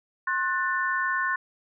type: chord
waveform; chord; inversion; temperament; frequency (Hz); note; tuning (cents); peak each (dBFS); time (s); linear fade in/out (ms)
sine; F# diminished; second; just; 1065.6 / 1480 / 1776; C6 / F#6 / A6; +31 / 0 / +16; -28; 0.27-1.36; 5
effects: none